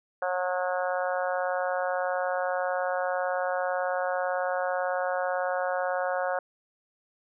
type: harmonic tone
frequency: 181.8 Hz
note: F#3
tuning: 30 cents flat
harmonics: 3 / 4 / 5 / 6 / 7 / 8 / 9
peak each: -29 / -31 / -37 / -38 / -39 / -35 / -40 dBFS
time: 0.22-6.39 s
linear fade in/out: 2 ms
effects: none